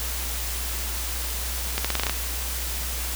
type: accelerating click train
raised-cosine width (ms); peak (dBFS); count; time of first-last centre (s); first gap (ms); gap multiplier
0.2; -6; 8; 1.78-2.096; 66; 0.87
effects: added 60 Hz sine -30 dBFS peak until 3.15 s + white hiss -31 dBFS RMS until 3.15 s